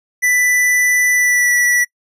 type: tone with pitch glide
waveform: square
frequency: 1984 to 1952.2 Hz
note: B6 to B6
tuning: +7 to -21 cents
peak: -12 dBFS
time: 0.22-1.85 s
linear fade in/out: 20 ms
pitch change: -28 cents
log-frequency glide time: 1.13-1.54 s
effects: noise-tail reverb RT60 0.1 s tail -25 dB re dry + resampled to 32000 Hz